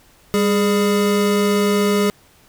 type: tone pair together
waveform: square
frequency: 199.7 / 416 Hz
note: G3 / G#4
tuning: +32 / +3 cents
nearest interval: octave + minor second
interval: 1271 cents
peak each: -18 dBFS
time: 0.34-2.1 s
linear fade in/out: 0 ms
effects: pink hiss -52 dBFS RMS until 2.48 s